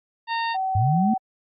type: harmonic tone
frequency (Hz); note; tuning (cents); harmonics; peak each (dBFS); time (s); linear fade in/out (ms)
919; A#5; -25; 1 / 2 / 3 / 4 / 5; -24 / -30 / -34 / -36 / -38; 0.27-0.57; 50
type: tone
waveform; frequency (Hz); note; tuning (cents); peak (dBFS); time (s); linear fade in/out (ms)
sine; 761; F#5; +48; -22; 0.54-1.18; 10
type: linear sweep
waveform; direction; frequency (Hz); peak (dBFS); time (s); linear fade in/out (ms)
sine; up; 92.5 to 230; -18; 0.75-1.14; 5
effects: AAC 48 kbps